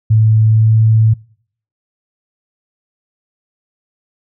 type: tone with pitch glide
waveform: sine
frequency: 109.7 to 110.72 Hz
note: A2 to A2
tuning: -5 to +11 cents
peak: -6 dBFS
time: 0.1-1.14 s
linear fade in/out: 10 ms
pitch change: +16 cents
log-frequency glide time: 0.45-0.76 s
effects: noise-tail reverb RT60 0.6 s tail -26 dB re dry